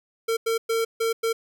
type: tone bursts at uneven times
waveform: square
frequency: 454.2 Hz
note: A#4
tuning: 45 cents flat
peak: -22 dBFS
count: 5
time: 0.28-0.37 / 0.46-0.58 / 0.69-0.85 / 1-1.13 / 1.23-1.33 s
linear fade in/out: 10 ms
effects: none